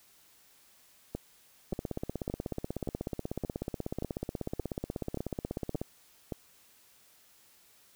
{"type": "two click trains", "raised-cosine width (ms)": 2, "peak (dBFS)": [-21, -20], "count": [10, 68], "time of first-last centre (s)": [[1.15, 6.322], [1.73, 5.815]], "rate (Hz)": [1.74, 16.4], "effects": ["white hiss -62 dBFS RMS until 7.95 s"]}